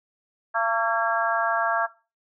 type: harmonic tone with a mistuned harmonic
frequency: 226.8 Hz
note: A#3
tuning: 47 cents flat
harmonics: 3 / 4 / 5 / 6 / 7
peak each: -27 / -27 / -27 / -27 / -27 dBFS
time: 0.54-1.87 s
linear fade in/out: 20 ms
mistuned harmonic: 7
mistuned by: +45 cents
effects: noise-tail reverb RT60 0.3 s tail -17 dB re dry